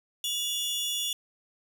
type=tone pair together; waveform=sawtooth; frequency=2859 / 3439 Hz; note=F7 / A7; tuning=+40 / -40 cents; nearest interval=minor third; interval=320 cents; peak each=-30 / -27 dBFS; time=0.24-1.13 s; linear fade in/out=2 ms; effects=none